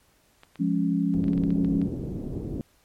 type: clicks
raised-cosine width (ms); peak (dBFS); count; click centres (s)
0.3; -30; 10; 0.434 / 0.557 / 1.241 / 1.282 / 1.333 / 1.378 / 1.437 / 1.505 / 1.647 / 1.816
type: chord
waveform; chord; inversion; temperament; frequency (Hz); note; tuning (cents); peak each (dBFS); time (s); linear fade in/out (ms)
sine; Db major; first; equal; 174.61 / 207.7 / 277.2; F3 / Ab3 / Db4; 0 / 0 / 0; -25 / -27 / -25; 0.59-1.88; 20
type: low-pass noise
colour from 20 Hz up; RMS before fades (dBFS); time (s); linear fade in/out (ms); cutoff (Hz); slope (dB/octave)
white; -32; 1.14-2.61; 0; 350; 24
effects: pink hiss -63 dBFS RMS until 2.84 s + MP3 64 kbps